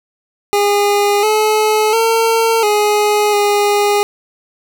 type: tone with pitch steps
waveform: 25% pulse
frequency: 408.3 / 429.8 / 453.8 / 417.9 / 410.8 Hz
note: G#4 / A4 / A#4 / G#4 / G#4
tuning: -29 / -41 / -47 / +11 / -19 cents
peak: -7 dBFS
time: 0.53-4.03 s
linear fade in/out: 0 ms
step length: 700 ms
effects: none